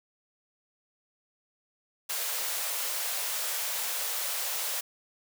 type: high-pass noise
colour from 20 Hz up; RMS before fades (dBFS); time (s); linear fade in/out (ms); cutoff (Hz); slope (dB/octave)
white; -32; 2.09-4.81; 10; 450; 96
effects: none